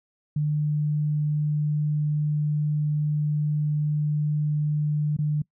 sine tone with dropouts, 149.8 Hz, D3, 35 cents sharp, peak -21 dBFS, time 0.36-5.42 s, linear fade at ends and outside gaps 5 ms, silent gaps 5.167-5.187 s, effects noise-tail reverb RT60 0.1 s tail -24 dB re dry

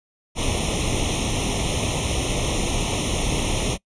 pink noise with comb filter, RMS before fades -23 dBFS, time 0.35-3.78 s, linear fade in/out 50 ms, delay 0.32 ms, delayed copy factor +1, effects noise-tail reverb RT60 0.1 s tail -23 dB re dry + resampled to 22050 Hz

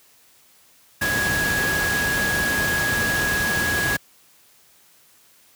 sine tone in noise, 1661.2 Hz, G#6, in tune, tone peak -21 dBFS, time 1.01-3.97 s, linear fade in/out 10 ms, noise pink, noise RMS -25 dBFS, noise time 1.01-3.97 s, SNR +1 dB, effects white hiss -55 dBFS RMS until 5.55 s + high-pass 60 Hz 12 dB/octave

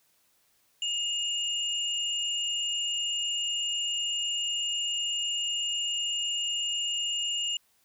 sine tone pair together, 2851 / 7184 Hz, F7 / A8, +35 / +35 cents, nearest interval octave + major third, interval 1600 cents, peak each -28 / -36 dBFS, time 0.82-7.57 s, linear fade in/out 2 ms, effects white hiss -68 dBFS RMS until 7.84 s

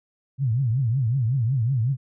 sine tone with vibrato, 123.47 Hz, B2, in tune, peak -19 dBFS, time 0.38-1.97 s, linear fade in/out 50 ms, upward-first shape triangle, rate 5.4 Hz, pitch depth 260 cents each way, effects none

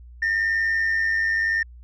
sine tone pair together, 1808 / 1908.7 Hz, A6 / A#6, +47 / +40 cents, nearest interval minor second, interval 93 cents, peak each -18 / -26 dBFS, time 0.22-1.63 s, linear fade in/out 5 ms, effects tanh soft clip ceiling -17 dBFS + added 60 Hz sine -41 dBFS peak until 1.83 s

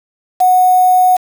sine tone with quantisation, 735 Hz, F#5, 12 cents flat, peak -6 dBFS, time 0.4-1.17 s, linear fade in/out 10 ms, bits 4, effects none

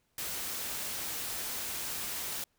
white noise, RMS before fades -37 dBFS, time 0.18-2.44 s, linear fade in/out 2 ms, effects pink hiss -75 dBFS RMS until 2.58 s

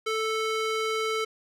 square tone with band-pass filter, 440 Hz, A4, in tune, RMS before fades -28 dBFS, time 0.06-1.25 s, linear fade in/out 10 ms, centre 2100 Hz, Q 0.51, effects none

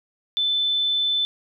sine tone, 3520 Hz, A7, in tune, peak -19 dBFS, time 0.37-1.25 s, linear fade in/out 0 ms, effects none

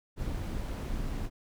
brown noise with amplitude modulation, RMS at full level -32 dBFS, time 0.16-1.3 s, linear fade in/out 50 ms, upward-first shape sine, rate 248 Hz, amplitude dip 45%, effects none

